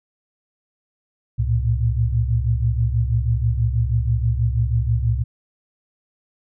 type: tone cluster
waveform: sine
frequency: 66.9 / 111 / 117.2 Hz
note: C2 / A2 / A#2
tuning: +39 / +16 / +10 cents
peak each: -21 dBFS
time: 1.38-5.24 s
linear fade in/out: 20 ms
effects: none